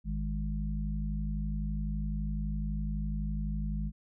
harmonic tone, 51.91 Hz, G#1, in tune, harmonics 1 / 3 / 4, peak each -32 / -37 / -38 dBFS, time 0.04-3.92 s, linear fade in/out 50 ms, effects none

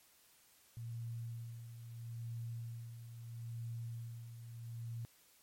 sine tone with tremolo, 116.54 Hz, A#2, in tune, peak -40 dBFS, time 0.77-5.05 s, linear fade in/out 0 ms, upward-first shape sine, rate 0.76 Hz, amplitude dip 60%, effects white hiss -67 dBFS RMS until 5.42 s + MP3 64 kbps

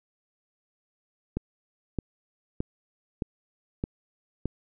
click train, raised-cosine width 3 ms, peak -15 dBFS, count 6, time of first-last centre 1.37-4.456 s, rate 1.62 Hz, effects none

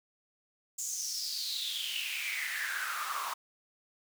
pink noise with high-pass filter sweep, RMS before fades -36 dBFS, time 0.78-3.34 s, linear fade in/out 10 ms, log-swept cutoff 7100 to 1000 Hz, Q 7.3, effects none

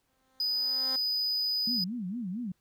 10% pulse tone with exponential growth, 261.6 Hz, C4, in tune, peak -30 dBFS, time 0.08-0.96 s, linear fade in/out 2 ms, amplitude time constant 190 ms
triangle tone, 4978 Hz, D#8, in tune, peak -26 dBFS, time 0.4-1.84 s, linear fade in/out 2 ms
sine tone with vibrato, 210 Hz, G#3, 19 cents sharp, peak -32 dBFS, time 1.67-2.52 s, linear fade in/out 5 ms, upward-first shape sine, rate 4.4 Hz, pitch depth 290 cents each way
effects pink hiss -75 dBFS RMS until 2.6 s

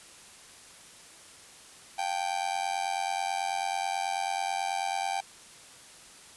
45% pulse tone with amplitude modulation, 784 Hz, G5, in tune, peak -25 dBFS, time 1.98-5.21 s, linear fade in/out 10 ms, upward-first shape sine, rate 89.2 Hz, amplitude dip 90%, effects white hiss -51 dBFS RMS until 6.36 s + resampled to 24000 Hz

